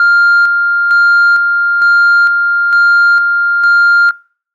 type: tone with tremolo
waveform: sine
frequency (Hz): 1400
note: F6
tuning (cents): +4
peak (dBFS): -3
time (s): 0-4.11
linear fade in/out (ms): 2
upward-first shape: square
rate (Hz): 1.1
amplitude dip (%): 45
effects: noise-tail reverb RT60 0.5 s tail -25 dB re dry + tanh soft clip ceiling -3 dBFS